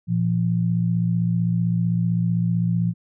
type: tone pair together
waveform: sine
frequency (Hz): 116.54 / 172.18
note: A#2 / F3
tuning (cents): 0 / -24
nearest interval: perfect fifth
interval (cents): 676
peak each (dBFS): -22 / -20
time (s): 0.07-2.94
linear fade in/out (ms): 50
effects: none